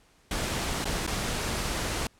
pink noise with dropouts, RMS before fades -30 dBFS, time 0.31-2.07 s, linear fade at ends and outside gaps 2 ms, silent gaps 0.844-0.854 / 1.066-1.075 s, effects pink hiss -62 dBFS RMS until 2.19 s + low-pass 10000 Hz 12 dB/octave

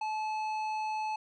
sine tone with tanh clipping, 864 Hz, A5, 32 cents flat, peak -33 dBFS, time 0.01-1.16 s, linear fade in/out 5 ms, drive 11 dB, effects none

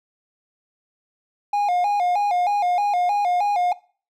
triangle tone with vibrato, 765 Hz, G5, 42 cents flat, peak -16 dBFS, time 1.53-3.73 s, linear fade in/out 5 ms, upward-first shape square, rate 3.2 Hz, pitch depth 120 cents each way, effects noise-tail reverb RT60 0.4 s tail -20 dB re dry

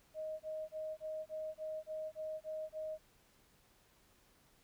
sine tone bursts, 625 Hz, D#5, 8 cents sharp, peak -39 dBFS, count 10, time 0.14-2.983 s, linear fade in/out 50 ms, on 260 ms, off 27 ms, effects pink hiss -69 dBFS RMS until 4.63 s

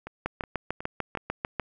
two click trains, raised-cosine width 0.5 ms, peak -22 / -13 dBFS, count 4 / 10, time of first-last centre 0.07-1.173 / 0.26-1.597 s, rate 2.72 / 6.73 Hz, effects none

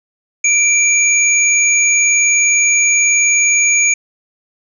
sine tone pair together, 2349 / 6710 Hz, D7 / G#8, 0 / +17 cents, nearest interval octave + tritone, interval 1817 cents, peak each -12 dBFS, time 0.44-3.94 s, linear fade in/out 5 ms, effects none

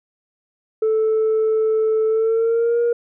sine tone with pitch glide, 438.7 to 472.9 Hz, A4 to A#4, -5 to +25 cents, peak -13 dBFS, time 0.82-2.93 s, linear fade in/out 5 ms, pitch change +130 cents, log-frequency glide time 2.07-2.8 s, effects tanh soft clip ceiling -13 dBFS

